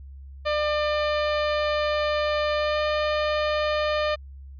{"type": "tone with pitch glide", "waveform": "sawtooth", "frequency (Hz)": [599, 603.9], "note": ["D5", "D5"], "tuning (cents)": [34, 48], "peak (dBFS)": -18, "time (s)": [0.45, 4.16], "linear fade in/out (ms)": 20, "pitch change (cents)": 14, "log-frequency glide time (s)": [2.58, 2.81], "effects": ["added 68 Hz sine -39 dBFS peak until 4.59 s", "resampled to 11025 Hz"]}